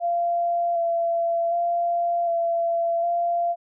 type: tone with vibrato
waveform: sine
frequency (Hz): 683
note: F5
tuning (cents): -39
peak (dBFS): -20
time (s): 0-3.56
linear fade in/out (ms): 50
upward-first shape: square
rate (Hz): 0.66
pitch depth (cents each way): 16
effects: none